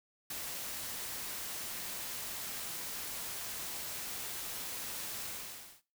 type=noise with ADSR envelope; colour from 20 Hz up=white; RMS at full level=-39 dBFS; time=0.3-5.82 s; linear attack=5 ms; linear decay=22 ms; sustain=-2 dB; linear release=550 ms; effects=noise-tail reverb RT60 0.3 s tail -17 dB re dry